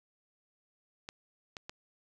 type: clicks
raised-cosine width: 0.2 ms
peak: -24 dBFS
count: 3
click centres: 1.089 / 1.568 / 1.695 s
effects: none